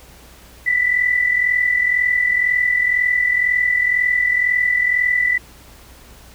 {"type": "tone pair together", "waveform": "sine", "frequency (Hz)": [1944, 1986], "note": ["B6", "B6"], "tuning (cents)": [-28, 9], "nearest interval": "unison", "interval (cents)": 37, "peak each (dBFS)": [-21, -15], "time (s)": [0.66, 5.38], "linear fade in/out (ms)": 10, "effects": ["added 60 Hz sine -45 dBFS peak until 6.34 s", "pink hiss -45 dBFS RMS until 6.34 s"]}